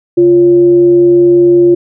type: tone with frequency modulation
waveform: sine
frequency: 349.2 Hz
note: F4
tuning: in tune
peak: -3 dBFS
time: 0.17-1.75 s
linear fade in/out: 10 ms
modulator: 211 Hz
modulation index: 0.23
effects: none